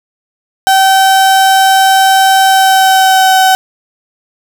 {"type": "tone with pitch glide", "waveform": "35% pulse", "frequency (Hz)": [770, 758.5], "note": ["G5", "F#5"], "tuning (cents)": [-31, 43], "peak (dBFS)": -3, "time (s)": [0.67, 3.55], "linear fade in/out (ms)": 0, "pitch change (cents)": -26, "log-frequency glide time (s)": [2.46, 3.37], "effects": []}